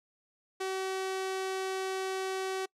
sawtooth tone, 380 Hz, F#4, 46 cents sharp, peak -28 dBFS, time 0.6-2.66 s, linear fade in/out 10 ms, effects noise-tail reverb RT60 0.1 s tail -25 dB re dry + low-pass 10000 Hz 12 dB/octave

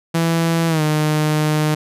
sawtooth tone with pitch glide, 165.8 to 152.92 Hz, E3 to D#3, +10 to -30 cents, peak -11 dBFS, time 0.14-1.75 s, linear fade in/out 10 ms, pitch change -140 cents, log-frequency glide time 0.68-0.82 s, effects resampled to 32000 Hz

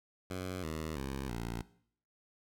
10% pulse tone with pitch steps, 92.2 / 78.89 / 67.49 / 57.75 Hz, F#2 / D#2 / C#2 / A#1, -6 / +24 / -46 / -16 cents, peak -29 dBFS, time 0.3-1.62 s, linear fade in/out 5 ms, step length 330 ms, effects noise-tail reverb RT60 0.6 s tail -18 dB re dry

